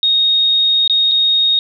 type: tone with dropouts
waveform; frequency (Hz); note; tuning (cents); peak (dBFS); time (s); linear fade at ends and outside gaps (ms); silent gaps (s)
sine; 3729; A#7; 0; -10; 0.03-1.59; 1; 0.877-0.897 / 1.113-1.117
effects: none